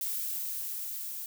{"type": "noise with level ramp", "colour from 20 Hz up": "violet", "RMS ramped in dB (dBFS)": [-33, -39], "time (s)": [0.01, 1.26], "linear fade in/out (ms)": 2, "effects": []}